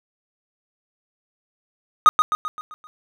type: tone with echo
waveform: triangle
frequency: 1244.5 Hz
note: D#6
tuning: in tune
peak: -4 dBFS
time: 2.06-2.09 s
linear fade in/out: 0 ms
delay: 130 ms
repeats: 6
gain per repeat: -6 dB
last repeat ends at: 2.87 s
effects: none